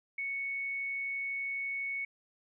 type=tone; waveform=sine; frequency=2217 Hz; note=C#7; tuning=in tune; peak=-33 dBFS; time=0.18-2.05 s; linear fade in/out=5 ms; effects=none